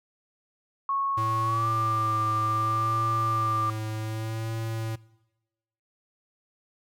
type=tone with pitch glide; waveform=sine; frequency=1100 to 1185.8 Hz; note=C#6 to D6; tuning=-14 to +16 cents; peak=-24 dBFS; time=0.89-3.7 s; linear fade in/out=2 ms; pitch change=+130 cents; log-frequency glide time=1.44-1.69 s
type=tone with vibrato; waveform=square; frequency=110.8 Hz; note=A2; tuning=13 cents sharp; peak=-30 dBFS; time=1.17-4.96 s; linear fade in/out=10 ms; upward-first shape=sine; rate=0.65 Hz; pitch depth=30 cents each way
effects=noise-tail reverb RT60 1.0 s tail -22 dB re dry